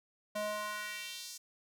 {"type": "tone with high-pass filter sweep", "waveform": "square", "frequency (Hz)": 210, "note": "G#3", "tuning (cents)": 19, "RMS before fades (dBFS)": -40, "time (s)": [0.35, 1.38], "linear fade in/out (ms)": 10, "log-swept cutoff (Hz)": [470, 6100], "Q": 1.8, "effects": []}